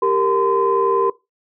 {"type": "tone cluster", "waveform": "sine", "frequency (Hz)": [392.8, 463.5, 1023], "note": ["G4", "A#4", "C6"], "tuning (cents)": [4, -10, -39], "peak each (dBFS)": -18, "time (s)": [0.02, 1.1], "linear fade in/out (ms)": 5, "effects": ["noise-tail reverb RT60 0.2 s tail -18 dB re dry", "tanh soft clip ceiling -5 dBFS"]}